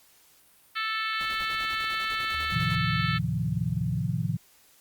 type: harmonic tone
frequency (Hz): 440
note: A4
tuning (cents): 0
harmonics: 3 / 4 / 5 / 6 / 7 / 8 / 9 / 10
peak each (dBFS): -31 / -33 / -35 / -37 / -38 / -39 / -40 / -41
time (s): 0.75-3.19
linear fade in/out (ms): 20
type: noise with tremolo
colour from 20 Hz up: pink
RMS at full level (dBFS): -44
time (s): 1.2-2.76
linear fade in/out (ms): 10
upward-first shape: square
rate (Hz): 10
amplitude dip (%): 60
type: tone with pitch glide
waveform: sine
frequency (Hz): 76.7 to 75.12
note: D#2 to D2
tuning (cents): -24 to +40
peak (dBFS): -38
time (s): 2.34-4.01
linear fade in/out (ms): 5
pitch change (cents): -36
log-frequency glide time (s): 2.81-3.78
type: chord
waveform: sine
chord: F dominant seventh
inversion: first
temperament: equal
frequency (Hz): 110 / 130.81 / 155.56 / 174.61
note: A2 / C3 / Eb3 / F3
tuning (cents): 0 / 0 / 0 / 0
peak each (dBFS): -31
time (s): 2.52-4.37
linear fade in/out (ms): 10
effects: white hiss -59 dBFS RMS until 4.8 s + Opus 48 kbps